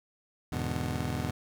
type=chord; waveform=25% pulse; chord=E dominant seventh; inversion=none; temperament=just; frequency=82.41 / 103.01 / 123.61 / 148.33 Hz; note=E2 / G#2 / B2 / D3; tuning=0 / -14 / +2 / +18 cents; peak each=-32 / -34 / -32 / -34 dBFS; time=0.52-1.31 s; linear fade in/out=5 ms; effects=none